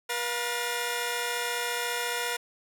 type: tone cluster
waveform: 10% pulse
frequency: 481.5 / 705 / 1790 Hz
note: B4 / F5 / A6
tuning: -44 / +16 / +29 cents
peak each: -22 / -27 / -27 dBFS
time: 0.09-2.37 s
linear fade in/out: 10 ms
effects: none